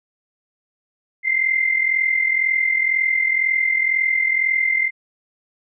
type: tone pair together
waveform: sine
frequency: 2053 / 2095 Hz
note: C7 / C7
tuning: -33 / +2 cents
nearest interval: unison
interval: 35 cents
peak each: -22 / -17 dBFS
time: 1.23-4.91 s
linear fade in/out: 50 ms
effects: none